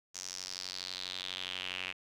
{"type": "tone with band-pass filter sweep", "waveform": "sawtooth", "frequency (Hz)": 92.2, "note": "F#2", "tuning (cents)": -6, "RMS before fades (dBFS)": -41, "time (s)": [0.14, 1.93], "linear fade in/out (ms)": 20, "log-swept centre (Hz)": [6200, 2600], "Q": 4.3, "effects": []}